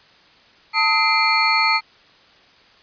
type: tone cluster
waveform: sine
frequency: 891 / 1270 / 2074 / 2372 / 4347 Hz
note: A5 / D#6 / C7 / D7 / C#8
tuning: +22 / +35 / -16 / +17 / -35 cents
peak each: -21 dBFS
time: 0.73-1.81 s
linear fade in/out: 50 ms
effects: white hiss -51 dBFS RMS until 2.82 s + resampled to 11025 Hz